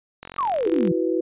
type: click train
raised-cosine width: 0.3 ms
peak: -20 dBFS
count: 30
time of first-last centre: 0.23-0.874 s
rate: 45 Hz
type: exponential sweep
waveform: sine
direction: down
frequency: 1226 to 161.8 Hz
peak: -20 dBFS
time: 0.38-0.92 s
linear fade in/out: 5 ms
type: chord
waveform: sine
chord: E suspended second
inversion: none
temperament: just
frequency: 329.6 / 370.8 / 494.4 Hz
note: E4 / F#4 / B4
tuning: 0 / +4 / +2 cents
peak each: -23 / -24 / -26 dBFS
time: 0.66-1.21 s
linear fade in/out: 5 ms
effects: resampled to 8000 Hz